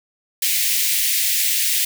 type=high-pass noise; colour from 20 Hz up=white; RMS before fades=-19 dBFS; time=0.42-1.85 s; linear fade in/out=5 ms; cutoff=1900 Hz; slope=48 dB/octave; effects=none